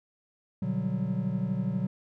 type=chord; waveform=triangle; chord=G major seventh; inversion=first; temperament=just; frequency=122.5 / 147 / 183.75 / 196 Hz; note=B2 / D3 / F#3 / G3; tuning=-14 / +2 / -12 / 0 cents; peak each=-32 / -33 / -28 / -32 dBFS; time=0.62-1.87 s; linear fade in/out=5 ms; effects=none